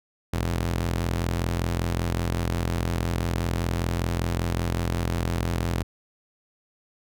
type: ring-modulated tone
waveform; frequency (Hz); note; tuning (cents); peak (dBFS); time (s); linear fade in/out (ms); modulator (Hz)
sawtooth; 85; F2; -46; -17; 0.33-5.83; 5; 22.7
effects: none